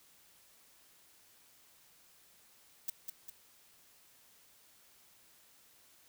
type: noise with echo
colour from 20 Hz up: violet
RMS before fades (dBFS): -35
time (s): 2.88-2.9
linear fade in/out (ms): 5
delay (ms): 200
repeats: 2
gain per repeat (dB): -5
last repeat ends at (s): 3.3
effects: white hiss -64 dBFS RMS until 6.08 s